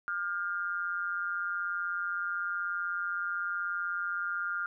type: tone with amplitude modulation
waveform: sine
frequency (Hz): 1400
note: F6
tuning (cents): +4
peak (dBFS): -27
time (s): 0.08-4.66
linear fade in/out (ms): 0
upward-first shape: sine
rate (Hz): 179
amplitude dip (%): 80
effects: none